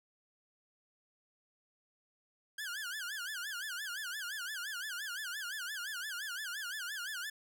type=tone with vibrato; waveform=sawtooth; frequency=1568 Hz; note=G6; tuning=in tune; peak=-35 dBFS; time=2.58-7.3 s; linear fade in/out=5 ms; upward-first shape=sine; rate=5.8 Hz; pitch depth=200 cents each way; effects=none